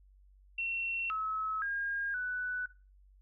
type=tone with pitch steps; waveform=sine; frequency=2718 / 1291 / 1620 / 1489 Hz; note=F7 / E6 / G#6 / F#6; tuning=-48 / -37 / -43 / +11 cents; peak=-32 dBFS; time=0.58-2.66 s; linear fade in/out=5 ms; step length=520 ms; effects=noise-tail reverb RT60 0.3 s tail -17 dB re dry + added 48 Hz sine -58 dBFS peak until 3.21 s